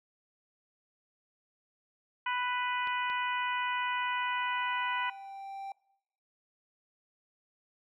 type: harmonic tone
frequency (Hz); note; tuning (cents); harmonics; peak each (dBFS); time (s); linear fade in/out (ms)
495; B4; +4; 2 / 3 / 4 / 5 / 6; -32 / -36 / -38 / -40 / -42; 2.26-5.1; 5
type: tone with exponential growth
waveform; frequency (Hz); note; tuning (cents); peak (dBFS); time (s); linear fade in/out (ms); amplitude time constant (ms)
triangle; 784; G5; 0; -35; 2.5-5.72; 2; 700
type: clicks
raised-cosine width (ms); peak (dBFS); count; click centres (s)
0.3; -29; 2; 2.873 / 3.1
effects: noise-tail reverb RT60 0.8 s tail -23 dB re dry